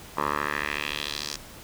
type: tone with band-pass filter sweep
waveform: 10% pulse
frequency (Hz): 73.42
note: D2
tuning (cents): 0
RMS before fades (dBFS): -30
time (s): 0.17-1.36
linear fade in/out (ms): 5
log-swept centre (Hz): 1000 to 5600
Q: 2.2
effects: pink hiss -45 dBFS RMS until 1.63 s